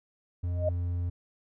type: tone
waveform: triangle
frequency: 87.6 Hz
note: F2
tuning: 6 cents sharp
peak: -26 dBFS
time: 0.43-1.1 s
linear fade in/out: 10 ms
type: tone with exponential growth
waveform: sine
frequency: 618 Hz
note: D#5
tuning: 12 cents flat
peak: -22 dBFS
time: 0.47-0.69 s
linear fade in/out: 5 ms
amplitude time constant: 46 ms
effects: none